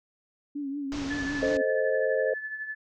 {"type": "tone with vibrato", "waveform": "sine", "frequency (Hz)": 281.4, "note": "C#4", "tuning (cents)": 26, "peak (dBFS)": -30, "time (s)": [0.55, 1.62], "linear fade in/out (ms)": 10, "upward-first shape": "triangle", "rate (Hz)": 5.4, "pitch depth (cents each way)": 75}
{"type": "low-pass noise", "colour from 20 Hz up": "pink", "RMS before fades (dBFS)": -38, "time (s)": [0.92, 1.57], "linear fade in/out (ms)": 0, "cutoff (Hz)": 6700, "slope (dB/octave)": 48}
{"type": "tone with tremolo", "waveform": "sine", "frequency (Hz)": 1735, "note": "A6", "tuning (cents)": -25, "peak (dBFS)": -30, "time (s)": [1.1, 2.75], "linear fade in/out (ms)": 10, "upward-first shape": "triangle", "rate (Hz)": 12, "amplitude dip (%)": 65}
{"type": "chord", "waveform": "sine", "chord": "A diminished", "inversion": "none", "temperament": "equal", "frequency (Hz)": [440, 523.3, 622.3], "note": ["A4", "C5", "Eb5"], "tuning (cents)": [0, 0, 0], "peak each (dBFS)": [-29, -26, -29], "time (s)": [1.42, 2.34], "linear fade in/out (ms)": 5}
{"effects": []}